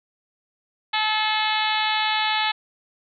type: harmonic tone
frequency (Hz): 431.8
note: A4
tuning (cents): -33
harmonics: 2 / 3 / 4 / 5 / 6 / 7 / 8 / 9 / 10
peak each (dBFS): -24 / -31 / -29 / -29 / -30 / -31 / -29 / -30 / -34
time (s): 0.93-2.52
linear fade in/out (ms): 10
effects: none